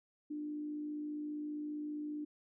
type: tone with frequency modulation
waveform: sine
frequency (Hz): 298.8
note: D4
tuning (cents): +30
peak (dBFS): -38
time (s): 0.3-2.25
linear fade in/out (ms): 10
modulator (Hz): 55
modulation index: 0.21
effects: none